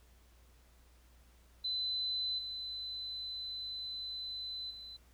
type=tone with level steps; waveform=sine; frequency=4025 Hz; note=B7; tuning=32 cents sharp; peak=-33 / -39 / -46 dBFS; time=1.64-4.97 s; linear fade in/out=10 ms; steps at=2.38 / 4.7 s; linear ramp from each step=10 ms; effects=added 60 Hz sine -61 dBFS peak until 5.13 s + pink hiss -68 dBFS RMS until 5.13 s